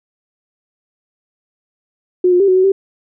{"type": "tone with pitch steps", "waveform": "sine", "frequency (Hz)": [362.5, 356.8, 395.6, 371, 373.9, 388.9], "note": ["F#4", "F4", "G4", "F#4", "F#4", "G4"], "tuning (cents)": [-35, 37, 16, 5, 18, -14], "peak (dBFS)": -8, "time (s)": [2.24, 2.72], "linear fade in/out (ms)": 5, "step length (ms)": 80, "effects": []}